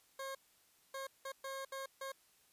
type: tone bursts at uneven times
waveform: 20% pulse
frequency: 539 Hz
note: C#5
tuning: 49 cents flat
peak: -37 dBFS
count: 6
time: 0.19-0.35 / 0.94-1.07 / 1.25-1.32 / 1.44-1.65 / 1.72-1.86 / 2.01-2.12 s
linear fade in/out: 5 ms
effects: white hiss -70 dBFS RMS until 2.52 s + resampled to 32000 Hz